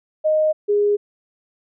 sine tone pair in turn, 620 / 411.8 Hz, D#5 / G#4, -6 / -15 cents, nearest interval perfect fifth, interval 709 cents, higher first, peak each -14 dBFS, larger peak neither, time 0.24-0.53 / 0.68-0.97 s, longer neither, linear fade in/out 20 ms, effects none

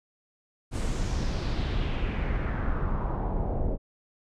brown noise with low-pass filter sweep, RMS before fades -28 dBFS, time 0.71-3.78 s, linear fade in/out 50 ms, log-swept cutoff 9200 to 550 Hz, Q 2.3, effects none

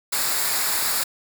white noise with comb filter, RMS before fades -23 dBFS, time 0.12-1.04 s, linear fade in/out 10 ms, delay 0.33 ms, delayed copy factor -0.6, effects none

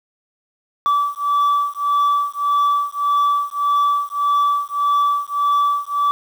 sine beating tone pair, 1154 / 1155.7 Hz, D6 / D6, -31 / -28 cents, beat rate 1.7 Hz, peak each -16 dBFS, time 0.86-6.11 s, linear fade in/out 0 ms, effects tanh soft clip ceiling -12 dBFS + 7-bit

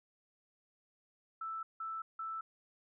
sine tone bursts, 1321 Hz, E6, 3 cents sharp, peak -38 dBFS, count 3, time 1.41-2.41 s, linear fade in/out 5 ms, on 220 ms, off 170 ms, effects none

